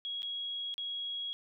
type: tone with dropouts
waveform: sine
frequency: 3313 Hz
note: G#7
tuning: 5 cents flat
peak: -35 dBFS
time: 0.05-1.33 s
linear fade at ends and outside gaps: 0 ms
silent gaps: 0.221-0.23 / 0.741-0.78 s
effects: none